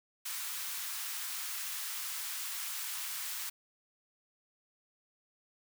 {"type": "high-pass noise", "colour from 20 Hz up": "white", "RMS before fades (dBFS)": -39, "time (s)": [0.25, 3.5], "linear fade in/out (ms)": 10, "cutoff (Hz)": 990, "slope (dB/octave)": 24, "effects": []}